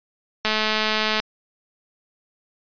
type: click train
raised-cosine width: 0.2 ms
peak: -4 dBFS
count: 163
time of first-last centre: 0.45-1.2 s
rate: 216 Hz
effects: resampled to 11025 Hz